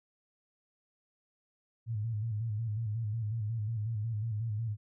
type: tone with vibrato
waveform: sine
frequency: 110 Hz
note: A2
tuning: in tune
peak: -31 dBFS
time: 1.86-4.77 s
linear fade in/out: 50 ms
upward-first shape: square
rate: 5.5 Hz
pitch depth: 78 cents each way
effects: none